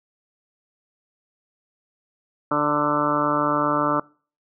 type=harmonic tone with a mistuned harmonic; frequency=147.5 Hz; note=D3; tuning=8 cents sharp; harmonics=1 / 2 / 3 / 4 / 5 / 6 / 7 / 8 / 9 / 10; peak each=-33 / -25 / -32 / -26 / -37 / -28 / -29 / -25 / -25 / -37 dBFS; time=2.51-4 s; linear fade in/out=5 ms; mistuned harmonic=6; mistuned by=+24 cents; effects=noise-tail reverb RT60 0.4 s tail -23 dB re dry